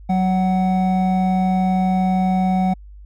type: tone pair together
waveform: triangle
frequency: 186.5 / 746 Hz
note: F#3 / F#5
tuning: +14 / +14 cents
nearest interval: 2 octaves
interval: 2400 cents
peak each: -14 / -19 dBFS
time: 0.09-2.74 s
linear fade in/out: 10 ms
effects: added 50 Hz sine -37 dBFS peak until 3.05 s